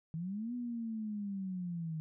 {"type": "linear two-way sweep", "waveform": "sine", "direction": "up then down", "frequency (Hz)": [155.56, 246.9, 155.56], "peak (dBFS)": -36, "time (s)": [0.14, 2], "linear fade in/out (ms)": 0, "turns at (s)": 0.54, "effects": []}